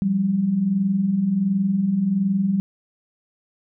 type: tone pair together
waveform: sine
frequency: 174.61 / 195.99 Hz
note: F3 / G3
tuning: 0 / 0 cents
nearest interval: major second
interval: 200 cents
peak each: -26 / -18 dBFS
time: 0.02-2.6 s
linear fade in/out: 0 ms
effects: none